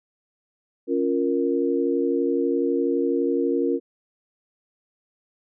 sine chord, Bb minor, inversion first, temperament equal, 277.2 / 349.2 / 466.2 Hz, Db4 / F4 / Bb4, 0 / 0 / 0 cents, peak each -24 dBFS, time 0.87-3.8 s, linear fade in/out 50 ms, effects none

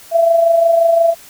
sine tone with amplitude modulation, 669 Hz, E5, 25 cents sharp, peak -6 dBFS, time 0.11-1.15 s, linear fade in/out 50 ms, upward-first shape sine, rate 25.7 Hz, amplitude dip 50%, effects white hiss -40 dBFS RMS until 1.29 s

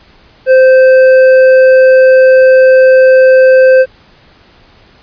sine tone with hard clipping, 520 Hz, C5, 11 cents flat, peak -3 dBFS, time 0.46-3.86 s, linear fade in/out 50 ms, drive 7 dB, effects pink hiss -43 dBFS RMS until 5.02 s + resampled to 11025 Hz

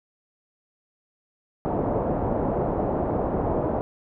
white low-pass noise, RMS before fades -25 dBFS, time 1.65-3.81 s, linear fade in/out 0 ms, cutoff 750 Hz, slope 24 dB/octave, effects none

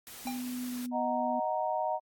white noise, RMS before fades -46 dBFS, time 0.07-0.86 s, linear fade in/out 0 ms
sine tone with pitch glide, 249.1 to 246.8 Hz, B3 to B3, +15 to -1 cents, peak -34 dBFS, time 0.25-1.4 s, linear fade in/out 10 ms, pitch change -16 cents, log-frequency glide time 0.67-0.74 s
square tone with exponential decay, 797 Hz, G5, 28 cents sharp, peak -33 dBFS, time 0.27-0.46 s, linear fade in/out 1 ms, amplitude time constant 40 ms
sine chord, D# minor, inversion none, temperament equal, 622.3 / 740 / 932.3 Hz, D#5 / F#5 / A#5, 0 / 0 / 0 cents, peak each -33 dBFS, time 0.91-2 s, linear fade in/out 50 ms
effects AAC 64 kbps

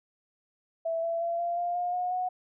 sine tone with pitch steps, 659.3 / 669.3 / 679.4 / 689.7 / 700.1 / 710.7 / 721.5 / 732.4 Hz, E5 / E5 / F5 / F5 / F5 / F5 / F#5 / F#5, 0 / +26 / -48 / -22 / +4 / +30 / -44 / -18 cents, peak -27 dBFS, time 0.85-2.29 s, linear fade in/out 10 ms, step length 180 ms, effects none

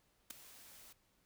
white noise with ADSR envelope, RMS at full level -41 dBFS, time 0.3-0.93 s, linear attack 7 ms, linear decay 6 ms, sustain -17 dB, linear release 8 ms, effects pink hiss -75 dBFS RMS until 1.25 s

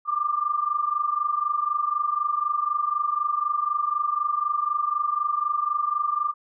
sine tone pair together, 1174.7 / 1198.7 Hz, D6 / D6, 0 / +35 cents, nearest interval unison, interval 35 cents, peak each -26 / -24 dBFS, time 0.05-6.34 s, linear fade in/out 50 ms, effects none

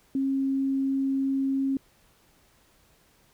sine tone, 270.3 Hz, C#4, 44 cents flat, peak -23 dBFS, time 0.15-1.77 s, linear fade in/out 2 ms, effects pink hiss -62 dBFS RMS until 3.33 s

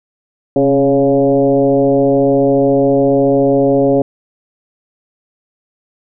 sine tone with frequency modulation, 415.9 Hz, G#4, 2 cents sharp, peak -8 dBFS, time 0.56-4.02 s, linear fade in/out 2 ms, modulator 141 Hz, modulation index 1.5, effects none

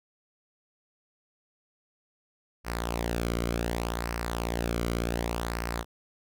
sawtooth tone with flanger, 58.2 Hz, A#1, 2 cents flat, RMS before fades -31 dBFS, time 2.64-5.85 s, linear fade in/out 50 ms, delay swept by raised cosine 0.28 to 1.15 ms, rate 0.67 Hz, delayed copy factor -0.6, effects none

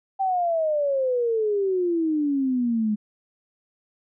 sine exponential sweep, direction down, 784 to 207.7 Hz, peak -20 dBFS, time 0.19-2.96 s, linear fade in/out 20 ms, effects none

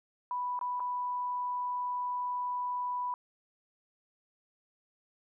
sine tone with dropouts, 987.8 Hz, B5, in tune, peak -31 dBFS, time 0.31-3.14 s, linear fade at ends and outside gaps 1 ms, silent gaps 0.591-0.612 / 0.797-0.803 s, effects none

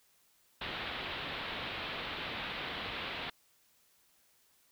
white low-pass noise, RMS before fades -40 dBFS, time 0.61-3.3 s, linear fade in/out 5 ms, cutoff 3800 Hz, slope 48 dB/octave, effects white hiss -69 dBFS RMS until 4.71 s

